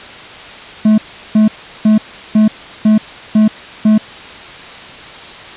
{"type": "tone bursts", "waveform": "triangle", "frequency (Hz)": 215.5, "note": "A3", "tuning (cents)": -36, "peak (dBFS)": -3, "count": 7, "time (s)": [0.85, 3.98], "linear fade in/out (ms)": 5, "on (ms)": 130, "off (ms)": 370, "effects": ["white hiss -31 dBFS RMS until 5.56 s", "resampled to 8000 Hz"]}